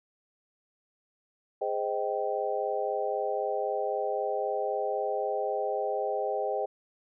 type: chord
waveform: sine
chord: Ab major seventh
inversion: none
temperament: just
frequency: 415.3 / 519.1 / 623 / 778.7 Hz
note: Ab4 / C5 / Eb5 / G5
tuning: 0 / -14 / +2 / -12 cents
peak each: -33 dBFS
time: 1.61-6.66 s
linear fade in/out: 10 ms
effects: none